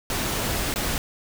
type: noise with dropouts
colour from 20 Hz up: pink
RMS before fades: -26 dBFS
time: 0.1-0.98 s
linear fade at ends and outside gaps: 1 ms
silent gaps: 0.74-0.759 s
effects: none